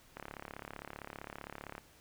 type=click train; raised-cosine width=0.5 ms; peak=-28 dBFS; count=58; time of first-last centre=0.17-1.78 s; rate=35.4 Hz; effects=pink hiss -62 dBFS RMS until 2 s